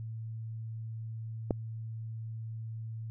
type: click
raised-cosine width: 2 ms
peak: -14 dBFS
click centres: 1.508 s
effects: added 112 Hz sine -37 dBFS peak until 3.1 s